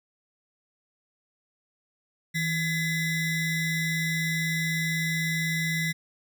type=ring-modulated tone; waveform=square; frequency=928 Hz; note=A#5; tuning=8 cents flat; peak=-23 dBFS; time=2.34-5.93 s; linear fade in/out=20 ms; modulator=1090 Hz; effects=none